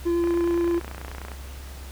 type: tone with vibrato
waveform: triangle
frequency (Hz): 342.7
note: F4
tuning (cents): -33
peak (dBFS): -18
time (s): 0.05-0.8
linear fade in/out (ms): 20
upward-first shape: sine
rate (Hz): 9.7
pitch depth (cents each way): 8
type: click train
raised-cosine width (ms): 0.5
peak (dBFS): -21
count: 33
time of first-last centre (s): 0.24-1.317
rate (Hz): 29.7
effects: added 67 Hz sine -36 dBFS peak until 1.91 s + pink hiss -45 dBFS RMS until 1.91 s